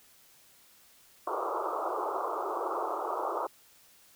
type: band-pass noise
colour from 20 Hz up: white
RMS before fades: -33 dBFS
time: 1.27-3.47 s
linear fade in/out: 5 ms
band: 330 to 1300 Hz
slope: 96 dB/octave
effects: white hiss -60 dBFS RMS until 4.15 s